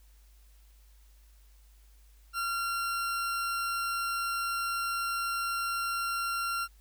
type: tone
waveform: 40% pulse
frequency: 1376 Hz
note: F6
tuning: 26 cents flat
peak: -29 dBFS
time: 2.33-6.68 s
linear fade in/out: 50 ms
effects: added 51 Hz sine -55 dBFS peak until 6.8 s + white hiss -67 dBFS RMS until 6.8 s